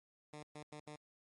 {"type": "tone bursts at uneven times", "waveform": "10% pulse", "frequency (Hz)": 150, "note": "D3", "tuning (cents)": 37, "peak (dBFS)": -40, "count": 4, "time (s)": [[0.33, 0.43], [0.55, 0.63], [0.72, 0.8], [0.87, 0.96]], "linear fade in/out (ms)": 5, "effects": ["MP3 48 kbps"]}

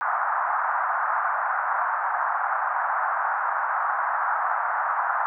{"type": "band-pass noise", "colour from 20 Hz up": "white", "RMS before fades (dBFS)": -25, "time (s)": [0.01, 5.26], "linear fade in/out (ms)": 0, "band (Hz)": [730, 1500], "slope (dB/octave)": 48, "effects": []}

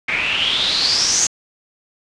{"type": "noise with low-pass filter sweep", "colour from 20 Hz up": "white", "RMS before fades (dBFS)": -18, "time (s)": [0.08, 1.27], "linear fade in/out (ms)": 5, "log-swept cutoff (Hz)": [2200, 6700], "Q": 7.5, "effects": ["resampled to 22050 Hz"]}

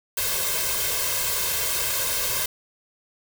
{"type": "noise with comb filter", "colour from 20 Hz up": "white", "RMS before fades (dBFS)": -25, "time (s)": [0.17, 2.46], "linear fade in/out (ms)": 5, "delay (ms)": 1.9, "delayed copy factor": 0.9, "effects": []}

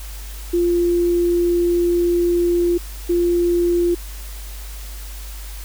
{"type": "tone bursts at uneven times", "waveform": "sine", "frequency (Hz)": 347.5, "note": "F4", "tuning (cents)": -9, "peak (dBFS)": -14, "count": 2, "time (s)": [[0.53, 2.78], [3.09, 3.95]], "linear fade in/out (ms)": 10, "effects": ["added 50 Hz sine -30 dBFS peak until 5.64 s", "white hiss -39 dBFS RMS until 5.64 s"]}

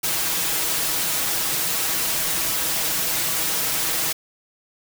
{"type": "noise with comb filter", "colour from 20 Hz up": "white", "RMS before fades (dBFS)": -23, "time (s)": [0.03, 4.13], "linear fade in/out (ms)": 10, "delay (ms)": 6.2, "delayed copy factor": 0.65, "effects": []}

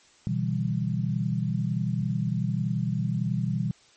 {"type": "chord", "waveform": "sine", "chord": "E minor seventh", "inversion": "second", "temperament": "equal", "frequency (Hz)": [123.47, 146.83, 164.81, 196], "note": ["B2", "D3", "E3", "G3"], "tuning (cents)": [0, 0, 0, 0], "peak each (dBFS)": [-28, -34, -29, -30], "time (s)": [0.27, 3.71], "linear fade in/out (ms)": 0, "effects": ["white hiss -58 dBFS RMS until 3.96 s", "MP3 32 kbps"]}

